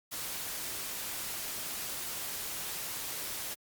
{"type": "noise", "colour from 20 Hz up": "white", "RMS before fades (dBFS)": -38, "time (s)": [0.11, 3.55], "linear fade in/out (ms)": 20, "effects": ["Opus 48 kbps"]}